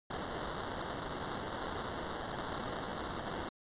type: noise with sample-and-hold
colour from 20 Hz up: blue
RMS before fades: -40 dBFS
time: 0.1-3.49 s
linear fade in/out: 5 ms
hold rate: 2450 Hz
effects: resampled to 8000 Hz